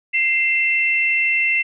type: tone pair together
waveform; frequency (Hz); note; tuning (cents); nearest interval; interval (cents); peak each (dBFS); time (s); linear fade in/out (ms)
sine; 2093 / 2687; C7 / E7; 0 / +33; major third; 433; -18; 0.13-1.63; 20
effects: none